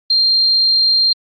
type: tone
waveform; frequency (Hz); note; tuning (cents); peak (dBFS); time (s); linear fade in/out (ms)
sine; 4186; C8; 0; -10; 0.1-1.13; 5
effects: Opus 32 kbps